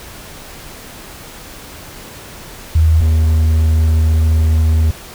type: tone pair in turn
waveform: sine / triangle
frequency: 80 / 79.36 Hz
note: D#2 / D#2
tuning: +49 / +35 cents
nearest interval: unison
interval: 14 cents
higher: first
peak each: -7 dBFS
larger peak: neither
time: 2.75-3.01 / 3.01-4.91 s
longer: second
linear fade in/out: 5 ms
effects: pink hiss -34 dBFS RMS until 5.14 s